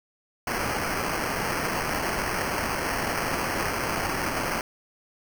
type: noise with sample-and-hold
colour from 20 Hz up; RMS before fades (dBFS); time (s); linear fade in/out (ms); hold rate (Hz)
violet; -28; 0.47-4.61; 2; 3675
effects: none